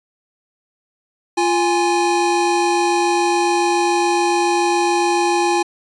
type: tone pair together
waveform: square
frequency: 347.7 / 827 Hz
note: F4 / G#5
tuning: -8 / -8 cents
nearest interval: octave + minor third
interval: 1500 cents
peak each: -18 dBFS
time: 1.37-5.63 s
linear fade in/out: 10 ms
effects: resampled to 22050 Hz